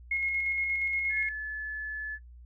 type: tone with tremolo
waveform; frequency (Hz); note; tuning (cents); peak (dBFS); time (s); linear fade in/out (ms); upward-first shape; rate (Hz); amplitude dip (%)
sine; 2160; C#7; -45; -26; 0.11-1.29; 5; square; 8.5; 25
type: tone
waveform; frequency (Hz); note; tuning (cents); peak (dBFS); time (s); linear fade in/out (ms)
sine; 1726; A6; -34; -32; 1.09-2.19; 50
effects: noise-tail reverb RT60 0.1 s tail -17 dB re dry + added 60 Hz sine -47 dBFS peak until 2.45 s